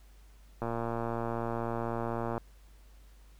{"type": "click train", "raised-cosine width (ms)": 1, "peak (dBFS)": -20, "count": 205, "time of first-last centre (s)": [0.62, 2.379], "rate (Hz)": 116, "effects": ["added 50 Hz sine -53 dBFS peak until 3.39 s", "pink hiss -65 dBFS RMS until 3.39 s"]}